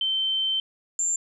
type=tone pair in turn; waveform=sine; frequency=3100 / 7286 Hz; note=G7 / A#8; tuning=-20 / -41 cents; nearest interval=octave + minor third; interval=1479 cents; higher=second; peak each=-22 dBFS; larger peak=neither; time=0.01-0.6 / 0.99-1.16 s; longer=first; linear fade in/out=2 ms; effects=none